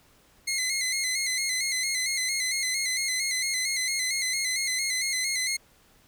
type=tone with vibrato; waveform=15% pulse; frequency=2090 Hz; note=C7; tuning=2 cents flat; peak=-19 dBFS; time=0.47-5.57 s; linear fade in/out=10 ms; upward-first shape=square; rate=4.4 Hz; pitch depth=50 cents each way; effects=pink hiss -60 dBFS RMS until 6.07 s